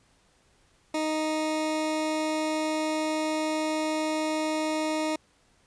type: tone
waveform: 20% pulse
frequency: 311.1 Hz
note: D#4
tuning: in tune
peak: -21 dBFS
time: 0.94-5.16 s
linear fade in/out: 5 ms
effects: pink hiss -64 dBFS RMS until 5.66 s + resampled to 22050 Hz